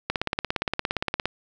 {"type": "click train", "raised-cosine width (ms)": 0.3, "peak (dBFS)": -8, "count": 21, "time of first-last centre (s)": [0.1, 1.256], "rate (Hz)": 17.3, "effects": []}